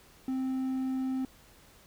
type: tone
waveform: triangle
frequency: 261.6 Hz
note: C4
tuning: in tune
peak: -27 dBFS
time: 0.28-1.25 s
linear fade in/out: 2 ms
effects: pink hiss -58 dBFS RMS until 1.86 s